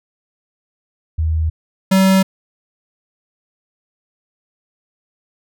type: tone pair in turn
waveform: sine / square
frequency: 79.6 / 190.8 Hz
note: D#2 / G3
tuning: +40 / -47 cents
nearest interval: octave + minor third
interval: 1513 cents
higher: second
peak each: -14 / -10 dBFS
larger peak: second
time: 1.18-1.5 / 1.91-2.23 s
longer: neither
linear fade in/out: 10 ms
effects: none